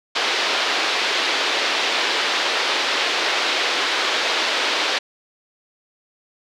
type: band-pass noise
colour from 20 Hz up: white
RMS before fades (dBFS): -21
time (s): 0.15-4.99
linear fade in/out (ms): 10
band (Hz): 330 to 4300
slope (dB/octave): 24
effects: none